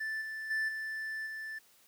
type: tone with level steps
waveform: triangle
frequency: 1760 Hz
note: A6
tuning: in tune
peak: -32 / -36 / -28 / -34 / -37 dBFS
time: 0-1.59 s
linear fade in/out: 10 ms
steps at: 0.21 / 0.5 / 0.68 / 1.26 s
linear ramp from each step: 10 ms
effects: white hiss -64 dBFS RMS until 1.87 s + high-pass 100 Hz 12 dB/octave